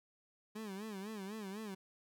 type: tone with vibrato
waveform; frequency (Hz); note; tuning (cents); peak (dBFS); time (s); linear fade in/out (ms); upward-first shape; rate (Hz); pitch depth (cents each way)
30% pulse; 205.2; G#3; -21; -40; 0.55-1.75; 10; sine; 4; 140
effects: none